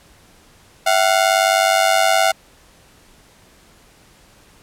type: ring-modulated tone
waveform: sawtooth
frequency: 711 Hz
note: F5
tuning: 31 cents sharp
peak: -6 dBFS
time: 0.86-2.32 s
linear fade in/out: 10 ms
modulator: 49.6 Hz
effects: pink hiss -50 dBFS RMS until 4.62 s + low-pass 12000 Hz 12 dB/octave